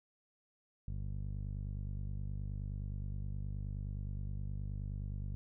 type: tone with low-pass filter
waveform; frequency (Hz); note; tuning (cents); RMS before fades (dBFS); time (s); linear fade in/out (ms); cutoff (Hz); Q
15% pulse; 49.55; G1; +19; -40; 0.88-5.35; 0; 140; 0.63
effects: none